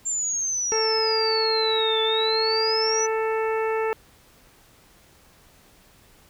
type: exponential two-way sweep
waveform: sine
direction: down then up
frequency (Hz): 7360 to 3490 to 6030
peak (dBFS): -23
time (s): 0.05-3.07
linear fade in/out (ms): 20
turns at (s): 2.02
type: harmonic tone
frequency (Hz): 442.3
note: A4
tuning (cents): +9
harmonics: 1 / 2 / 3 / 4 / 5 / 6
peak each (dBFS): -23 / -29 / -33 / -35 / -37 / -39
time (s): 0.72-3.93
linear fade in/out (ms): 0
effects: pink hiss -55 dBFS RMS until 6.29 s